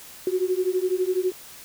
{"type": "beating tone pair", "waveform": "sine", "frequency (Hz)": [362.8, 374.8], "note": ["F#4", "F#4"], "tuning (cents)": [-34, 22], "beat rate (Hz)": 12, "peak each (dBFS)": -24, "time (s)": [0.27, 1.32], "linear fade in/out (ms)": 2, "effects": ["white hiss -44 dBFS RMS until 1.64 s"]}